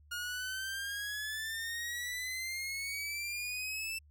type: exponential sweep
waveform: sawtooth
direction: up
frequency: 1426 to 2664 Hz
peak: -33 dBFS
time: 0.11-3.99 s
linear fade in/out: 10 ms
effects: added 74 Hz sine -58 dBFS peak until 4.1 s